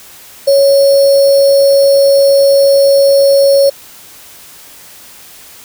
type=tone with sample-and-hold; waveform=sine; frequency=554.4 Hz; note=C#5; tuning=in tune; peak=-4 dBFS; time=0.47-3.7 s; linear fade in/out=10 ms; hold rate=4900 Hz; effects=white hiss -36 dBFS RMS until 5.64 s